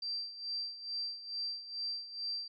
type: tone with tremolo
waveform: sine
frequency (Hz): 4699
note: D8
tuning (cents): 0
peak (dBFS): -34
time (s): 0.02-2.48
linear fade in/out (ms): 5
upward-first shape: sine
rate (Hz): 2.3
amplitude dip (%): 75
effects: none